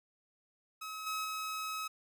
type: tone with level steps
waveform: sawtooth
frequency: 1280 Hz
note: D#6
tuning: 49 cents sharp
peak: -37 / -31 / -33 dBFS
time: 0.81-1.88 s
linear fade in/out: 10 ms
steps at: 1.06 / 1.24 s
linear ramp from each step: 10 ms
effects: none